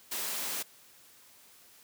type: high-pass noise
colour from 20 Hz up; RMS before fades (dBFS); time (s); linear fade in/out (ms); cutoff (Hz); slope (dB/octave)
white; -35; 0.11-0.63; 10; 190; 12
effects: white hiss -58 dBFS RMS until 1.83 s + high-pass 80 Hz 12 dB/octave